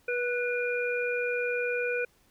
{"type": "tone cluster", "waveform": "sine", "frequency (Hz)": [485.9, 1479, 2420], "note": ["B4", "F#6", "D#7"], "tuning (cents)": [-28, -1, -49], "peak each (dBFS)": [-29, -33, -33], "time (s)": [0.08, 2.05], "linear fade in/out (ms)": 5, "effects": ["pink hiss -65 dBFS RMS until 2.3 s"]}